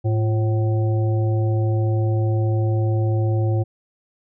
harmonic tone with a mistuned harmonic, 108.3 Hz, A2, 27 cents flat, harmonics 1 / 3 / 5 / 7, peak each -17 / -27 / -31 / -34 dBFS, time 0.04-3.64 s, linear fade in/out 20 ms, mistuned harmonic 3, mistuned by +110 cents, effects none

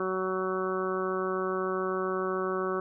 harmonic tone, 187.2 Hz, F#3, 20 cents sharp, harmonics 1 / 2 / 3 / 4 / 5 / 6 / 7 / 8, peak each -38 / -30 / -37 / -43 / -45 / -35 / -37 / -41 dBFS, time 0-2.8 s, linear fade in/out 2 ms, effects none

